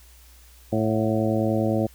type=harmonic tone with a mistuned harmonic; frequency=110 Hz; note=A2; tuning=in tune; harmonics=1 / 2 / 3 / 4 / 5 / 6 / 7; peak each=-26 / -25 / -26 / -32 / -27 / -31 / -34 dBFS; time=0.72-1.87 s; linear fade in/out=10 ms; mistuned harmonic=7; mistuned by=-62 cents; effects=added 60 Hz sine -49 dBFS peak until 1.94 s + white hiss -54 dBFS RMS until 1.94 s